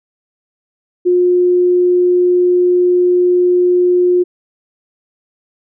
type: tone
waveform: sine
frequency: 357.8 Hz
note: F4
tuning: 42 cents sharp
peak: -8 dBFS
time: 1.05-4.24 s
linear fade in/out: 20 ms
effects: none